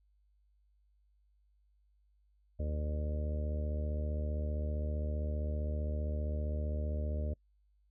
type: harmonic tone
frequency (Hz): 75.3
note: D2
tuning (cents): +44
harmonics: 1 / 2 / 3 / 4 / 5 / 6 / 7 / 8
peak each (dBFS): -33 / -47 / -45 / -51 / -52 / -50 / -51 / -46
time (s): 2.59-7.34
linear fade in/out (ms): 10
effects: noise-tail reverb RT60 0.1 s tail -26 dB re dry + added 50 Hz sine -67 dBFS peak until 7.9 s